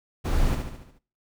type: noise with echo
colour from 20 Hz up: brown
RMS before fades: -24 dBFS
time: 0.24-0.56 s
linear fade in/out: 20 ms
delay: 72 ms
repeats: 6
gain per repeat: -5 dB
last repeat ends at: 0.992 s
effects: noise-tail reverb RT60 0.4 s tail -21 dB re dry